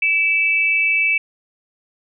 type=tone pair together; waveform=sine; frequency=2310 / 2637 Hz; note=D7 / E7; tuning=-29 / 0 cents; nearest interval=major second; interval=229 cents; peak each=-17 dBFS; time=0.02-1.18 s; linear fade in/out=5 ms; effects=none